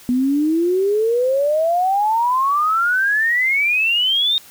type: exponential sweep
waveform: sine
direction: up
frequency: 243 to 3719 Hz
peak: -14 dBFS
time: 0.09-4.38 s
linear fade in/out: 0 ms
effects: white hiss -44 dBFS RMS until 4.5 s